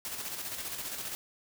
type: noise with tremolo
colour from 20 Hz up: white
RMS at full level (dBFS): -37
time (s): 0.05-1.15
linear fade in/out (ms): 0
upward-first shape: square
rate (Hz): 15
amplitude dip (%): 40
effects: none